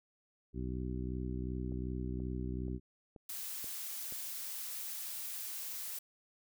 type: harmonic tone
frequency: 62.7 Hz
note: B1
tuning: 27 cents sharp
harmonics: 1 / 2 / 3 / 4 / 5 / 6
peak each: -39 / -42 / -44 / -45 / -46 / -47 dBFS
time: 0.53-2.8 s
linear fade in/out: 50 ms
type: click train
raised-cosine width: 2 ms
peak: -38 dBFS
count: 6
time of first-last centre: 1.72-4.124 s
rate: 2.08 Hz
type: noise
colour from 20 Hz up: blue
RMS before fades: -42 dBFS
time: 3.29-5.99 s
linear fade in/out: 5 ms
effects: none